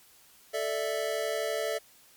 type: chord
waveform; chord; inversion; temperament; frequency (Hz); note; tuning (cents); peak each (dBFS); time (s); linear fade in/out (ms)
square; A suspended fourth; none; equal; 440 / 587.3 / 659.3; A4 / D5 / E5; 0 / 0 / 0; -34; 0.53-1.79; 20
effects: white hiss -58 dBFS RMS until 2.16 s + MP3 96 kbps